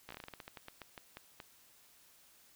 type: slowing click train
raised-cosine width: 0.3 ms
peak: -30 dBFS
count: 17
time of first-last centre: 0.09-1.402 s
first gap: 15 ms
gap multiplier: 1.2
effects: white hiss -64 dBFS RMS until 2.55 s